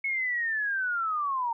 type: linear sweep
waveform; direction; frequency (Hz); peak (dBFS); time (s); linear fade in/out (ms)
sine; down; 2200 to 908; -26; 0.04-1.53; 5
effects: none